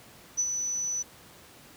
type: tone with ADSR envelope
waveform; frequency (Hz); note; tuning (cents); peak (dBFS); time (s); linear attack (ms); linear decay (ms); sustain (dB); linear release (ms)
sine; 5970; F#8; +15; -22; 0.37-1.03; 24; 55; -6; 14
effects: pink hiss -52 dBFS RMS until 1.76 s + high-pass 80 Hz 12 dB/octave